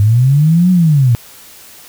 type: linear two-way sweep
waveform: sine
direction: up then down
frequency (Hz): 99.4 to 186 to 113.3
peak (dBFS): -6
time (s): 0-1.15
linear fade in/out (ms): 0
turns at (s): 0.71
effects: white hiss -38 dBFS RMS until 1.88 s